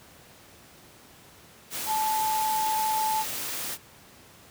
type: tone in noise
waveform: sine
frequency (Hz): 871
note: A5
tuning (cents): -18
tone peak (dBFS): -24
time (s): 1.86-3.25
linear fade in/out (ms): 50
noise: white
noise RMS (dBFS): -33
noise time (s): 1.7-3.78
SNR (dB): +6
effects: pink hiss -52 dBFS RMS until 4.5 s + high-pass 80 Hz 12 dB/octave